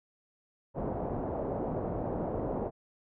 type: low-pass noise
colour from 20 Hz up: white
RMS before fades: -34 dBFS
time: 0.74-2.71 s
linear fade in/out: 50 ms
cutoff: 700 Hz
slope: 24 dB/octave
effects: none